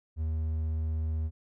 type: tone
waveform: triangle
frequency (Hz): 79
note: D#2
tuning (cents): +27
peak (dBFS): -26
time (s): 0.16-1.31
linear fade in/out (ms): 50
effects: none